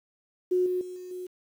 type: tone with level steps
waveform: sine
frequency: 363.9 Hz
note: F#4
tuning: 29 cents flat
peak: -21 / -25 / -36 / -38 / -34 dBFS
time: 0.51-1.27 s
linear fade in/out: 10 ms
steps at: 0.66 / 0.81 / 0.96 / 1.11 s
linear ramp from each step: 2 ms
effects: 9-bit